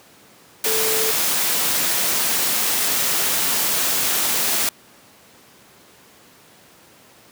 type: tone in noise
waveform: sine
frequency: 440 Hz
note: A4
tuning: in tune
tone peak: -24 dBFS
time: 0.66-1.11 s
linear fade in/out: 2 ms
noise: white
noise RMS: -20 dBFS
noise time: 0.64-4.69 s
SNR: -7 dB
effects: pink hiss -49 dBFS RMS until 7.31 s + high-pass 150 Hz 12 dB/octave